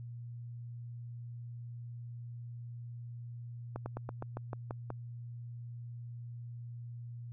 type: slowing click train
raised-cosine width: 1 ms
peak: -25 dBFS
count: 9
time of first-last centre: 3.76-4.904 s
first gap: 100 ms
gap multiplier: 1.1
effects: added 119 Hz sine -42 dBFS peak until 7.32 s